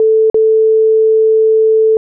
sine tone with dropouts, 440 Hz, A4, in tune, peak -6 dBFS, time 0-1.97 s, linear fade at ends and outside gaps 1 ms, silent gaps 0.3-0.344 s, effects none

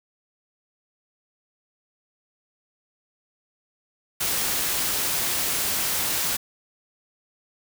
white noise, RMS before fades -25 dBFS, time 4.2-6.37 s, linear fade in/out 10 ms, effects none

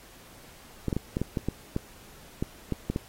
clicks, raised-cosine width 3 ms, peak -14 dBFS, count 12, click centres 0.883 / 0.928 / 0.966 / 1.169 / 1.216 / 1.372 / 1.486 / 1.764 / 2.425 / 2.723 / 2.9 / 2.961 s, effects pink hiss -52 dBFS RMS until 3.08 s + AAC 48 kbps

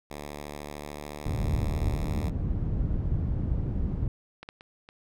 5% pulse tone with pitch glide, 73.42 to 75.27 Hz, D2 to D2, 0 to +43 cents, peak -26 dBFS, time 0.1-2.3 s, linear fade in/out 10 ms, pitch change +43 cents, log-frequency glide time 0.65-1.98 s
white low-pass noise, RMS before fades -28 dBFS, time 1.26-4.08 s, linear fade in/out 2 ms, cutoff 110 Hz, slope 12 dB/octave
clicks, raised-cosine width 0.3 ms, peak -25 / -23 / -31 / -31 dBFS, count 4, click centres 4.43 / 4.489 / 4.609 / 4.889 s
effects none

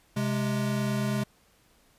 square tone pair together, 130.8 / 208.3 Hz, C3 / G#3, 0 / +5 cents, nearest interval minor sixth, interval 805 cents, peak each -30 / -29 dBFS, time 0.16-1.24 s, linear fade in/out 10 ms, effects pink hiss -63 dBFS RMS until 1.98 s + resampled to 32000 Hz

